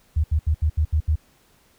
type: tone bursts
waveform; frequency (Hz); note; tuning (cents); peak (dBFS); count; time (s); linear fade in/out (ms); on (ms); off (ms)
sine; 77.1; D#2; -15; -16; 7; 0.16-1.158; 10; 80; 73
effects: pink hiss -59 dBFS RMS until 1.78 s